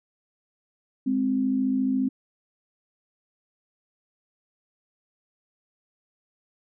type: tone pair together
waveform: sine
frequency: 207.7 / 261.9 Hz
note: G#3 / C4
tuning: 0 / +2 cents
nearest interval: major third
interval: 402 cents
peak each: -28 / -22 dBFS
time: 1.06-2.09 s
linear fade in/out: 10 ms
effects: none